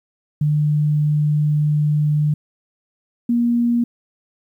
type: tone pair in turn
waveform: sine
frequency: 149.7 / 237.6 Hz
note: D3 / A#3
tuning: +33 / +33 cents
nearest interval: minor sixth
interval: 800 cents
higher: second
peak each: -14 dBFS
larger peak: neither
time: 0.41-2.34 / 3.29-3.84 s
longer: first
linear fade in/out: 5 ms
effects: 9-bit